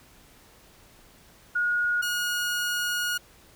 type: tone pair in turn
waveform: sine / sawtooth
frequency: 1442 / 1442 Hz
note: F#6 / F#6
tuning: -45 / -45 cents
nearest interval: unison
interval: 0 cents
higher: neither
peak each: -22 dBFS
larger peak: neither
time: 1.55-2.02 / 2.02-3.18 s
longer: second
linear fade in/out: 10 ms
effects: pink hiss -55 dBFS RMS until 3.55 s